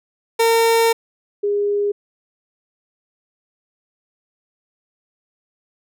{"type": "tone pair in turn", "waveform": ["30% pulse", "sine"], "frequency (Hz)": [457.2, 408.7], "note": ["A#4", "G#4"], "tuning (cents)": [-34, -28], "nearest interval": "major second", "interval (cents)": 194, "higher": "first", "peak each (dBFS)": [-10, -16], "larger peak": "first", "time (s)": [[0.39, 0.93], [1.43, 1.92]], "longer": "first", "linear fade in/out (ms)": 10, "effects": []}